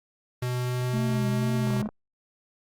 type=tone with pitch glide; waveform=square; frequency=124.6 to 126.12 Hz; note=B2 to B2; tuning=+16 to +37 cents; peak=-26 dBFS; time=0.42-1.82 s; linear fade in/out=5 ms; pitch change=+21 cents; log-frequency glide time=0.65-1.13 s
type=tone with vibrato; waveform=triangle; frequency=215 Hz; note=A3; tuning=40 cents flat; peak=-25 dBFS; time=0.93-1.88 s; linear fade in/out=10 ms; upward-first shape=triangle; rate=2.1 Hz; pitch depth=91 cents each way
type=clicks; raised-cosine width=1 ms; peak=-23 dBFS; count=8; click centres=1.672 / 1.705 / 1.736 / 1.766 / 1.797 / 1.827 / 1.859 / 1.889 s
effects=Opus 32 kbps